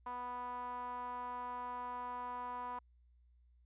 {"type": "tone with band-pass filter", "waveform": "sawtooth", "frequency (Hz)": 246.5, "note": "B3", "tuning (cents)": -3, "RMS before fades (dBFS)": -43, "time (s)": [0.06, 2.79], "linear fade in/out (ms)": 5, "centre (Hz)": 1000, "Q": 6.1, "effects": ["added 60 Hz sine -64 dBFS peak until 3.65 s", "resampled to 8000 Hz"]}